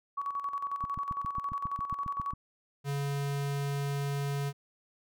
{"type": "tone with tremolo", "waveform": "sine", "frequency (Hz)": 1125, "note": "C#6", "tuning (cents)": 25, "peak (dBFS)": -30, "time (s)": [0.17, 2.34], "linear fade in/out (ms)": 10, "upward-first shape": "square", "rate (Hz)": 11, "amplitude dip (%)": 60}
{"type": "click train", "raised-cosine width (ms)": 5, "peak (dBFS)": -28, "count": 12, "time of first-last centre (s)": [0.84, 2.335], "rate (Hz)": 7.36}
{"type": "tone", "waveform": "square", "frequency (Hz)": 141.1, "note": "C#3", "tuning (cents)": 31, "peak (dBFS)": -31, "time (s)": [2.84, 4.53], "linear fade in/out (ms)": 50}
{"effects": []}